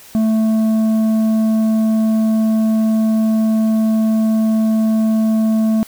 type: tone with tanh clipping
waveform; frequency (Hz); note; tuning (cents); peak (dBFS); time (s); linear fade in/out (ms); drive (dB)
sine; 220; A3; 0; -13; 0.15-5.83; 0; 7
effects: white hiss -41 dBFS RMS until 5.87 s